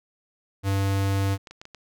square tone, 98 Hz, G2, in tune, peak -22 dBFS, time 0.63-1.38 s, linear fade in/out 50 ms
clicks, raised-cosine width 0.2 ms, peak -25 dBFS, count 6, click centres 1.34 / 1.472 / 1.51 / 1.615 / 1.654 / 1.747 s
effects none

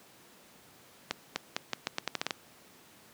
accelerating click train, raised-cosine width 0.2 ms, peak -12 dBFS, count 11, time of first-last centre 1.11-2.308 s, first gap 250 ms, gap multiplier 0.82, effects pink hiss -57 dBFS RMS until 3.13 s + high-pass 150 Hz 12 dB/octave

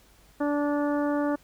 harmonic tone, 291 Hz, D4, 16 cents flat, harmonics 1 / 2 / 3 / 4 / 5 / 6, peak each -25 / -29 / -35 / -37 / -39 / -44 dBFS, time 0.4-1.36 s, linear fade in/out 10 ms, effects added 50 Hz sine -59 dBFS peak until 1.43 s + pink hiss -59 dBFS RMS until 1.43 s

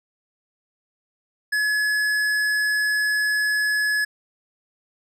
triangle tone with tanh clipping, 1700 Hz, G#6, 40 cents sharp, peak -21 dBFS, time 1.52-4.05 s, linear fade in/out 10 ms, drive 18 dB, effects none

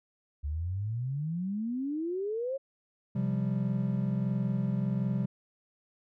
sine exponential sweep, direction up, 70 to 554.4 Hz, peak -30 dBFS, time 0.43-2.58 s, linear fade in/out 20 ms
triangle chord, C suspended fourth, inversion none, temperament equal, 130.81 / 174.61 / 196 Hz, C3 / F3 / G3, 0 / 0 / 0 cents, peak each -29 / -32 / -29 dBFS, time 3.15-5.26 s, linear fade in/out 10 ms
effects none

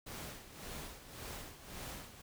pink noise with tremolo, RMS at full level -45 dBFS, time 0.06-2.22 s, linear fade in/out 10 ms, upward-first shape sine, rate 1.8 Hz, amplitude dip 70%, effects none

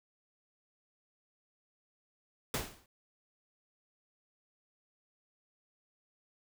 pink noise with exponential decay, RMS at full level -31 dBFS, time 2.54-2.86 s, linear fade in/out 2 ms, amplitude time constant 69 ms, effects none

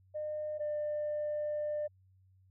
sine tone pair in turn, 607 / 598 Hz, D#5 / D5, -43 / +31 cents, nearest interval unison, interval 26 cents, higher first, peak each -34 / -31 dBFS, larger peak second, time 0.14-0.59 / 0.59-1.88 s, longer second, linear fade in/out 20 ms, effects tanh soft clip ceiling -29 dBFS + added 94 Hz sine -62 dBFS peak until 2.5 s

